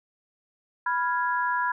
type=chord; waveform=sine; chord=F diminished; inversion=second; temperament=equal; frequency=987.8 / 1396.9 / 1661.2 Hz; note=Cb6 / F6 / Ab6; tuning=0 / 0 / 0 cents; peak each=-25 / -31 / -29 dBFS; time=0.86-1.72 s; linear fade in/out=5 ms; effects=none